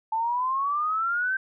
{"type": "exponential sweep", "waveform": "sine", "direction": "up", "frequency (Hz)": [876, 1568], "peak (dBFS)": -23, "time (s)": [0.12, 1.37], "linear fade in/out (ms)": 5, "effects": []}